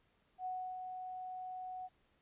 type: tone with ADSR envelope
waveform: sine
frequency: 740 Hz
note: F#5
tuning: in tune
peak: -37 dBFS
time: 0.38-1.89 s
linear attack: 74 ms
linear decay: 310 ms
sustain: -5 dB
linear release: 38 ms
effects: pink hiss -74 dBFS RMS until 2.21 s + resampled to 8000 Hz

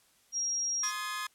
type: tone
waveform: sine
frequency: 5630 Hz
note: F8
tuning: 13 cents sharp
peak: -29 dBFS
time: 0.32-0.92 s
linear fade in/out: 50 ms
type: chord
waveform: sawtooth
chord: Ab major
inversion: first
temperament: equal with one note detuned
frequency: 1046.5 / 1244.5 / 1701 Hz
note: C6 / Eb6 / Ab6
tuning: 0 / 0 / +41 cents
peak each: -35 dBFS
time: 0.83-1.27 s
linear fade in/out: 5 ms
effects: white hiss -66 dBFS RMS until 1.34 s + low-pass 12000 Hz 12 dB/octave

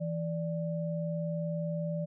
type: tone pair together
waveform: sine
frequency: 164.81 / 587.3 Hz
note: E3 / D5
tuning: 0 / 0 cents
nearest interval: octave + minor seventh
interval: 2200 cents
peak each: -32 / -36 dBFS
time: 0-2.06 s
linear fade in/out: 20 ms
effects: none

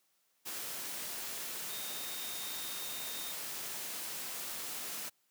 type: tone in noise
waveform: sine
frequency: 3685 Hz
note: A#7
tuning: 21 cents flat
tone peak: -46 dBFS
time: 1.69-3.33 s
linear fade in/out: 20 ms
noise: white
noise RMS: -41 dBFS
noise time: 0.45-5.1 s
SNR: -8 dB
effects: white hiss -75 dBFS RMS until 5.3 s + high-pass 150 Hz 12 dB/octave

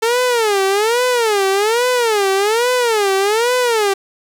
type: tone with vibrato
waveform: sawtooth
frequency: 440 Hz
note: A4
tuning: in tune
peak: -9 dBFS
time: 0.02-3.94 s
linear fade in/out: 10 ms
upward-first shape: sine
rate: 1.2 Hz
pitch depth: 230 cents each way
effects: low-pass 12000 Hz 12 dB/octave + 7-bit

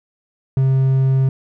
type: tone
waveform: triangle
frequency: 133.1 Hz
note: C3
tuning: 30 cents sharp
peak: -10 dBFS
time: 0.57-1.29 s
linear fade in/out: 2 ms
effects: none

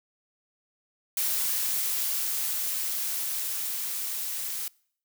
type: noise with level ramp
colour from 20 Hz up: blue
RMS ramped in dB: -27 to -33 dBFS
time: 1.17-4.68 s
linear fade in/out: 2 ms
effects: noise-tail reverb RT60 0.6 s tail -25 dB re dry

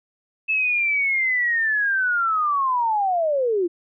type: linear sweep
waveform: sine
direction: down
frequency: 2622 to 330 Hz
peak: -18 dBFS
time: 0.48-3.68 s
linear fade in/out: 20 ms
effects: none

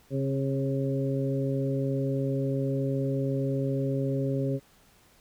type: harmonic tone with a mistuned harmonic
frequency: 136.3 Hz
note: C#3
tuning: 29 cents flat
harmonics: 1 / 2 / 3 / 4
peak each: -28 / -31 / -33 / -34 dBFS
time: 0.1-4.6 s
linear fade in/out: 50 ms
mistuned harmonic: 2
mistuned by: -18 cents
effects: pink hiss -60 dBFS RMS until 5.2 s

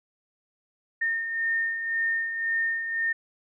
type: beating tone pair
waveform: sine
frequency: 1823 / 1824.9 Hz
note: A#6 / A#6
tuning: -39 / -37 cents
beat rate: 1.9 Hz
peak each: -34 / -25 dBFS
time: 1.01-3.13 s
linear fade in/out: 10 ms
effects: none

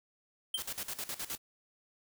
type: tone with exponential decay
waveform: square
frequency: 3136 Hz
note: G7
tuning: in tune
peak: -28 dBFS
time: 0.54-0.65 s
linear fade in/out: 5 ms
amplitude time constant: 22 ms
type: noise with tremolo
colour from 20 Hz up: white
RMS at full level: -38 dBFS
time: 0.57-1.38 s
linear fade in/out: 20 ms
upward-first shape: square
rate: 9.6 Hz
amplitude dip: 80%
effects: none

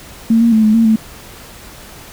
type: tone with pitch steps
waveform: sine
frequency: 226.9 / 232.6 / 219.5 / 215.1 / 227.9 / 220.3 Hz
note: A#3 / A#3 / A3 / A3 / A#3 / A3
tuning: -47 / -4 / -4 / -39 / -39 / +2 cents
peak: -7 dBFS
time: 0.3-0.96 s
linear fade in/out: 5 ms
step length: 110 ms
effects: pink hiss -36 dBFS RMS until 2.12 s

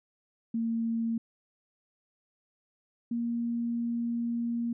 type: tone pair in turn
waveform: sine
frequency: 228.6 / 235 Hz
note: A#3 / A#3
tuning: -34 / +14 cents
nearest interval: unison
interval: 48 cents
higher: second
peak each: -27 / -28 dBFS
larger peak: first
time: 0.54-1.18 / 3.11-4.73 s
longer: second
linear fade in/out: 5 ms
effects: none

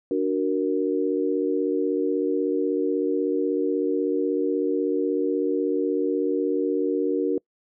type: chord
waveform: sine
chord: D augmented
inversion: none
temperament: equal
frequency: 293.7 / 370 / 466.2 Hz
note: D4 / F#4 / A#4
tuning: 0 / 0 / 0 cents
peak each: -25 dBFS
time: 0.11-7.38 s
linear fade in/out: 2 ms
effects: noise-tail reverb RT60 0.1 s tail -26 dB re dry

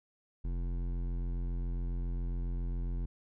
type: tone with hard clipping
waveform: triangle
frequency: 43.65 Hz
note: F1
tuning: in tune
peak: -34 dBFS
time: 0.44-3.06 s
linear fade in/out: 10 ms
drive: 17 dB
effects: none

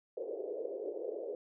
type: band-pass noise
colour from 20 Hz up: white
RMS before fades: -40 dBFS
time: 0.17-1.35 s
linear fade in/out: 2 ms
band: 380 to 530 Hz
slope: 48 dB/octave
effects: none

